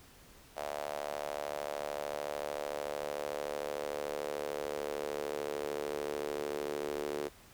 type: tone with high-pass filter sweep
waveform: sawtooth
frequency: 73.42 Hz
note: D2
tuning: in tune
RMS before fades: -38 dBFS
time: 0.56-7.29 s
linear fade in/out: 20 ms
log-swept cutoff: 640 to 400 Hz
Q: 4
effects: pink hiss -58 dBFS RMS until 7.53 s